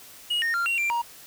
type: tone with pitch steps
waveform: triangle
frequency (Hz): 2889 / 1842 / 1387 / 2750 / 2366 / 943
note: F#7 / A#6 / F6 / F7 / D7 / A#5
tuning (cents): -42 / -21 / -12 / -27 / +12 / +20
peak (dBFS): -21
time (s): 0.3-1.02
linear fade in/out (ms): 10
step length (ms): 120
effects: white hiss -47 dBFS RMS until 1.26 s